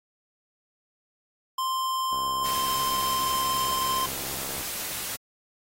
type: tone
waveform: square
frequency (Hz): 1046.5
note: C6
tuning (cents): 0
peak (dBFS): -26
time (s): 1.58-4.06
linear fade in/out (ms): 5
type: click train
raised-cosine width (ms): 1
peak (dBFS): -27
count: 167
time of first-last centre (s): 2.13-4.611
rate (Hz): 66.9
type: noise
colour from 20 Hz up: white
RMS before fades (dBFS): -33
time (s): 2.44-5.17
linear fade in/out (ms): 20
effects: AAC 48 kbps